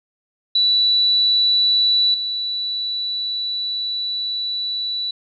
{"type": "tone with level steps", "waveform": "sine", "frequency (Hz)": 3951, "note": "B7", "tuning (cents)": 0, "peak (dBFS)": [-13, -21], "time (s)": [0.55, 5.11], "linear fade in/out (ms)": 5, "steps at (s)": 2.14, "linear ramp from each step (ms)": 2, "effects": []}